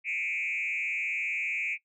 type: tone with frequency modulation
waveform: sine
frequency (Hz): 2349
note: D7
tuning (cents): 0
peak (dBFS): -28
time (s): 0.04-1.78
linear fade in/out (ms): 50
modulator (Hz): 165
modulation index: 1.3
effects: noise-tail reverb RT60 0.1 s tail -20 dB re dry + tanh soft clip ceiling -24 dBFS